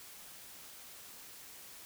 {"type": "silence", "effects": ["white hiss -52 dBFS RMS until 1.85 s"]}